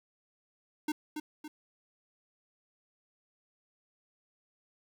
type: tone with echo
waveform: square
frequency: 304.2 Hz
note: D#4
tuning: 39 cents flat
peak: -30 dBFS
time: 0.88-0.92 s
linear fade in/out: 5 ms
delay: 280 ms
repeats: 2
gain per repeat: -6 dB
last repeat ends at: 1.48 s
effects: 11-bit